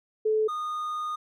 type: tone pair in turn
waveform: sine / triangle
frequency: 433.5 / 1228.9 Hz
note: A4 / D#6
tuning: -26 / -22 cents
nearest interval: octave + tritone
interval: 1804 cents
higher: second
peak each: -21 / -27 dBFS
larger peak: first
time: 0.25-0.48 / 0.48-1.16 s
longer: second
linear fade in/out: 10 ms
effects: none